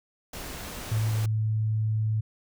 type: noise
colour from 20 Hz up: pink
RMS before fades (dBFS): -38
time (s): 0.33-1.26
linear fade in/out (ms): 5
type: tone with pitch glide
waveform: sine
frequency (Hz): 110 to 108.99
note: A2 to A2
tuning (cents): 0 to -16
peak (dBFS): -23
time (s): 0.91-2.21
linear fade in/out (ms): 10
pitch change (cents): -16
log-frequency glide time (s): 1.11-1.28
effects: none